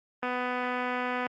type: click train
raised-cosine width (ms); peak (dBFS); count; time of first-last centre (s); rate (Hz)
0.5; -17; 259; 0.23-1.266; 249
effects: high-pass 150 Hz 12 dB/octave + Opus 24 kbps